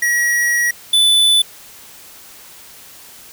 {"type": "tone pair in turn", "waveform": "square", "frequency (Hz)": [1912, 3492], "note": ["A#6", "A7"], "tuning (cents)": [43, -14], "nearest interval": "minor seventh", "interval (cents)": 1043, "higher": "second", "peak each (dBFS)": [-14, -10], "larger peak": "second", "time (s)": [[0.02, 0.71], [0.93, 1.42]], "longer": "first", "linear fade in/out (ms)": 5, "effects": ["white hiss -40 dBFS RMS until 3.32 s"]}